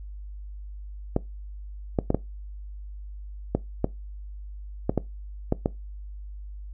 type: clicks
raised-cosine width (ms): 2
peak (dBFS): -8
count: 10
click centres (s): 1.164 / 1.988 / 2.104 / 2.146 / 3.55 / 3.844 / 4.895 / 4.977 / 5.524 / 5.659
effects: noise-tail reverb RT60 0.2 s tail -20 dB re dry + added 50 Hz sine -36 dBFS peak until 6.73 s